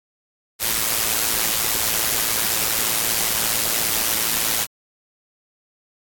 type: noise with amplitude modulation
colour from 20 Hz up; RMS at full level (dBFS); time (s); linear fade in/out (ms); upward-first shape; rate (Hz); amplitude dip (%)
white; -18; 0.59-4.67; 50; sine; 112; 60
effects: AAC 64 kbps